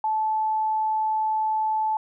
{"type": "tone", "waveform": "sine", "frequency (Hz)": 870, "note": "A5", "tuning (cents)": -20, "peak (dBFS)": -21, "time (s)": [0.04, 1.97], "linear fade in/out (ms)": 2, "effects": []}